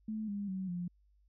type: tone with pitch steps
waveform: sine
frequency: 217 / 202.5 / 188.91 / 176.26 Hz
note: A3 / G#3 / F#3 / F3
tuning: -24 / -43 / +36 / +16 cents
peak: -35 dBFS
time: 0.08-0.88 s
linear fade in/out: 5 ms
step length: 200 ms
effects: added 50 Hz sine -65 dBFS peak until 1.28 s